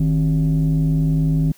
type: tone with frequency modulation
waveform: sine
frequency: 155.56 Hz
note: D#3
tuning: in tune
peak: -13 dBFS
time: 0-1.52 s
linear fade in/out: 5 ms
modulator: 111 Hz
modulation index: 0.68
effects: tanh soft clip ceiling -11 dBFS + white hiss -52 dBFS RMS until 1.57 s